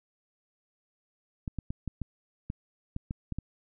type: clicks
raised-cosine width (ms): 5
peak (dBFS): -21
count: 10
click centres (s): 1.478 / 1.587 / 1.705 / 1.877 / 2.017 / 2.501 / 2.964 / 3.109 / 3.323 / 3.386
effects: none